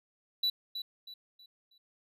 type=tone with echo; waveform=triangle; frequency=3951 Hz; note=B7; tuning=in tune; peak=-25 dBFS; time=0.43-0.5 s; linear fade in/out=5 ms; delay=320 ms; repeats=4; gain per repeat=-9 dB; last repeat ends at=1.78 s; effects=none